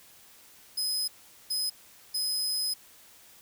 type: tone bursts at uneven times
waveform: sawtooth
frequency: 5050 Hz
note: D#8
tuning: 25 cents sharp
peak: -25 dBFS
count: 3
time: 0.77-1.08 / 1.5-1.7 / 2.14-2.74 s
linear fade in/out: 10 ms
effects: white hiss -55 dBFS RMS until 3.41 s